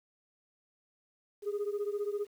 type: beating tone pair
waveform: sine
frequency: 405.8 / 420.8 Hz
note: G#4 / G#4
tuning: -40 / +23 cents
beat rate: 15 Hz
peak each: -32 / -34 dBFS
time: 1.42-2.27 s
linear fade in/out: 50 ms
effects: tanh soft clip ceiling -28 dBFS + 10-bit